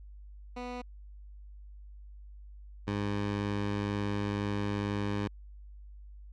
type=tone pair in turn; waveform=15% pulse; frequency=246.7 / 102.06 Hz; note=B3 / G#2; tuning=-2 / -30 cents; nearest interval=octave + minor third; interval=1528 cents; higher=first; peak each=-31 / -24 dBFS; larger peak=second; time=0.56-0.82 / 2.87-5.28 s; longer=second; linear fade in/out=10 ms; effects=added 50 Hz sine -46 dBFS peak until 6.32 s + low-pass 4000 Hz 12 dB/octave